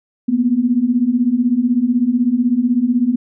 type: beating tone pair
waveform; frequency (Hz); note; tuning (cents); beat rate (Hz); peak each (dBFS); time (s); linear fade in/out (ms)
sine; 233.1 / 249.1; A#3 / B3; 0 / +15; 16; -17 / -14; 0.28-3.16; 10
effects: none